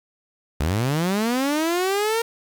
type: linear sweep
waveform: sawtooth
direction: up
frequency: 65.41 to 466.2 Hz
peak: -16 dBFS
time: 0.6-2.22 s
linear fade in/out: 5 ms
effects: 7-bit

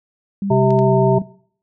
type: tone with pitch glide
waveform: sine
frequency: 198 to 188.08 Hz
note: G3 to F#3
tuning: +18 to +29 cents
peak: -19 dBFS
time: 0.42-1.22 s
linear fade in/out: 2 ms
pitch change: -89 cents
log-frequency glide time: 0.85-0.91 s
type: harmonic tone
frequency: 130 Hz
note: C3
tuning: 11 cents flat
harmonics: 1 / 3 / 5 / 7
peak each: -16 / -16 / -19 / -20 dBFS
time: 0.5-1.19 s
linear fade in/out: 10 ms
type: clicks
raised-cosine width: 0.2 ms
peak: -21 dBFS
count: 2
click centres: 0.706 / 0.79 s
effects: noise-tail reverb RT60 0.6 s tail -22 dB re dry

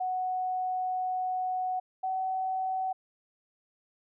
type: tone pair in turn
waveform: sine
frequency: 740 / 754.7 Hz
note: F#5 / F#5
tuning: 0 / +34 cents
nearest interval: unison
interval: 34 cents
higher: second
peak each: -28 dBFS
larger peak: neither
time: 0-1.8 / 2.03-2.93 s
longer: first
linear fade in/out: 10 ms
effects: none

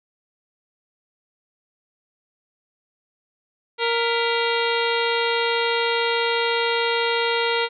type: harmonic tone with a mistuned harmonic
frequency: 466.2 Hz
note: A#4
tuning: in tune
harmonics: 1 / 2 / 3 / 4 / 5 / 6 / 7 / 8 / 9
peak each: -23 / -26 / -28 / -29 / -30 / -31 / -31 / -32 / -33 dBFS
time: 3.78-7.69 s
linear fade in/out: 50 ms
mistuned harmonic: 4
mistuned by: +110 cents
effects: none

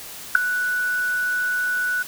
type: tone with ADSR envelope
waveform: sine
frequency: 1480 Hz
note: F#6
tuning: in tune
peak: -3 dBFS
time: 0.35-2.03 s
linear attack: 4 ms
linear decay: 3 ms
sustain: -17 dB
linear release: 11 ms
effects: white hiss -37 dBFS RMS until 2.07 s

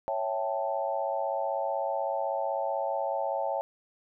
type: chord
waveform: sine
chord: A dominant seventh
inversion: first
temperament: equal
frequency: 554.4 / 659.3 / 784 / 880 Hz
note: C#5 / E5 / G5 / A5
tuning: 0 / 0 / 0 / 0 cents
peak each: -32 / -33 / -34 / -34 dBFS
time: 0.08-3.61 s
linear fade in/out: 0 ms
effects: none

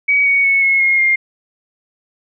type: tone with pitch steps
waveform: sine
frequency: 2265 / 2235 / 2206 / 2177 / 2148 / 2119 Hz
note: C#7 / C#7 / C#7 / C#7 / C7 / C7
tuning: +37 / +14 / -9 / -32 / +45 / +21 cents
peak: -10 dBFS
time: 0.08-1.16 s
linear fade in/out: 10 ms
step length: 180 ms
effects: none

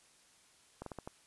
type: slowing click train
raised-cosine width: 1 ms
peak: -28 dBFS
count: 5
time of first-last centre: 0.82-1.075 s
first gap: 43 ms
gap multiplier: 1.27
effects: white hiss -65 dBFS RMS until 1.26 s + resampled to 24000 Hz

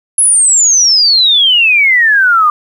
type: exponential sweep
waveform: sine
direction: down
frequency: 10670 to 1188 Hz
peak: -5 dBFS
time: 0.18-2.5 s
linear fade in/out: 2 ms
effects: 7-bit

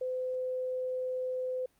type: tone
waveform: sine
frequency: 510 Hz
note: C5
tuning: 44 cents flat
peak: -31 dBFS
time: 0.01-1.66 s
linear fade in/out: 5 ms
effects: pink hiss -70 dBFS RMS until 1.79 s + Opus 48 kbps

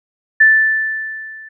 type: tone with level ramp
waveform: sine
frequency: 1760 Hz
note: A6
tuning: in tune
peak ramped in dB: -4 to -33 dBFS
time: 0.4-1.49 s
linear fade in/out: 10 ms
effects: none

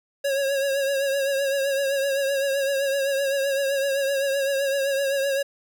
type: tone with vibrato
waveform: square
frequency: 550 Hz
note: C#5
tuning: 14 cents flat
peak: -22 dBFS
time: 0.24-5.43 s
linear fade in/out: 10 ms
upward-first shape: triangle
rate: 7.8 Hz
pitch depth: 53 cents each way
effects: none

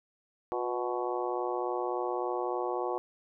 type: harmonic tone with a mistuned harmonic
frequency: 123.47 Hz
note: B2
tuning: in tune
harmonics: 3 / 4 / 5 / 6 / 7 / 8 / 9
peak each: -34 / -36 / -40 / -37 / -38 / -43 / -40 dBFS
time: 0.52-2.98 s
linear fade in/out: 0 ms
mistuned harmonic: 3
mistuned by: -45 cents
effects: none

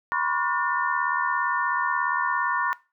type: tone cluster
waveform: sine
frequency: 975 / 1052 / 1130 / 1439 / 1798 Hz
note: B5 / C6 / C#6 / F#6 / A6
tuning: -23 / +9 / +33 / -49 / +37 cents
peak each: -29 dBFS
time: 0.12-2.73 s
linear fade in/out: 0 ms
effects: noise-tail reverb RT60 0.3 s tail -20 dB re dry

